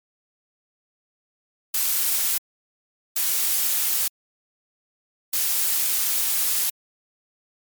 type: noise bursts at uneven times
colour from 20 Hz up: blue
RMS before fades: -22 dBFS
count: 3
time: 1.74-2.38 / 3.16-4.08 / 5.33-6.7 s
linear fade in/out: 5 ms
effects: MP3 96 kbps